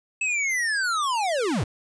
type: linear sweep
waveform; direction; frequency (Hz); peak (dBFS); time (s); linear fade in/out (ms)
square; down; 2628 to 77.78; -23; 0.21-1.64; 5
effects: resampled to 22050 Hz